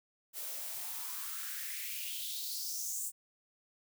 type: noise with high-pass filter sweep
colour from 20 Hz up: blue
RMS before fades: -40 dBFS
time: 0.33-3.12 s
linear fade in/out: 50 ms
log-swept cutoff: 450 to 8200 Hz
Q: 4.2
effects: none